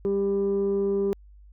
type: tone pair together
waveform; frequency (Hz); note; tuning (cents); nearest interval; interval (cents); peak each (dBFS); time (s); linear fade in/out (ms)
sine; 198.3 / 396.6; G3 / G4; +20 / +20; octave; 1200; -27 / -21; 0.05-1.13; 0
effects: tanh soft clip ceiling -18 dBFS + added 50 Hz sine -47 dBFS peak until 1.52 s